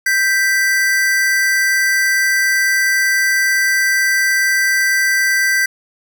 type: tone pair together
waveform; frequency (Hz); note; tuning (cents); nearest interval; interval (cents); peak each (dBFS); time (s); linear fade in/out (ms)
square; 1569 / 1976.8; G6 / B6; +1 / +1; major third; 400; -16; 0.06-5.66; 5
effects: none